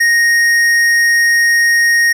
sine tone with tanh clipping, 1864.7 Hz, A#6, in tune, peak -10 dBFS, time 0-2.13 s, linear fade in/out 10 ms, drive 13 dB, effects none

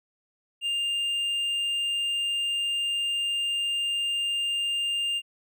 triangle tone with hard clipping, 2803 Hz, F7, 6 cents sharp, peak -26 dBFS, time 0.61-5.22 s, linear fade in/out 50 ms, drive 7 dB, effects none

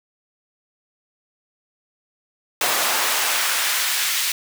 pink noise with high-pass filter sweep, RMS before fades -21 dBFS, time 2.61-4.32 s, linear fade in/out 2 ms, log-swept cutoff 620 to 2400 Hz, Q 0.85, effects none

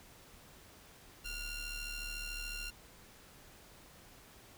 sawtooth ring-modulated tone, 1396.9 Hz, F6, in tune, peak -33 dBFS, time 1.24-2.71 s, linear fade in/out 20 ms, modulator 1360 Hz, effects pink hiss -58 dBFS RMS until 4.57 s

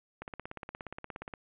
click train, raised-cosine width 0.5 ms, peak -25 dBFS, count 20, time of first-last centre 0.22-1.338 s, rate 17 Hz, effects resampled to 8000 Hz + 11-bit

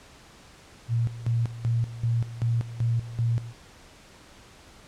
sine tone with tremolo, 116.54 Hz, A#2, in tune, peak -21 dBFS, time 0.88-3.54 s, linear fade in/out 50 ms, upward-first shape square, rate 2.6 Hz, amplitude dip 80%, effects pink hiss -51 dBFS RMS until 4.87 s + low-pass 8000 Hz 12 dB/octave

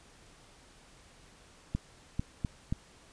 clicks, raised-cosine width 5 ms, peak -18 dBFS, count 4, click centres 1.75 / 2.195 / 2.448 / 2.725 s, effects pink hiss -58 dBFS RMS until 3.12 s + resampled to 22050 Hz

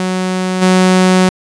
sawtooth tone with level steps, 185 Hz, F#3, in tune, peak -10 / -3 dBFS, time 0-1.29 s, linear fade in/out 2 ms, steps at 0.61 s, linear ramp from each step 20 ms, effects resampled to 22050 Hz

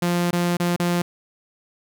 sawtooth tone with dropouts, 174.61 Hz, F3, in tune, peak -15 dBFS, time 0.02-1.02 s, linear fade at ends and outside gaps 5 ms, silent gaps 0.31-0.329 / 0.57-0.599 / 0.763-0.797 s, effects none

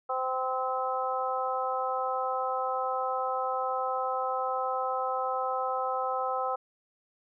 harmonic tone, 258.8 Hz, C4, 19 cents flat, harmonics 2 / 3 / 4 / 5, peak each -33 / -32 / -35 / -33 dBFS, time 0.09-6.56 s, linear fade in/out 10 ms, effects none

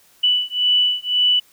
sine beating tone pair, 2968 / 2969.9 Hz, F#7 / F#7, +5 / +6 cents, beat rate 1.9 Hz, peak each -18 / -18 dBFS, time 0.23-1.4 s, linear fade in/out 10 ms, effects white hiss -54 dBFS RMS until 1.52 s

